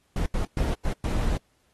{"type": "noise bursts at uneven times", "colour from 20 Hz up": "brown", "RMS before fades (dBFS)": -25, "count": 5, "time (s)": [[0.16, 0.26], [0.34, 0.45], [0.57, 0.74], [0.85, 0.93], [1.04, 1.37]], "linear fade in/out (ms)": 2, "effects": ["pink hiss -68 dBFS RMS until 1.73 s", "AAC 32 kbps"]}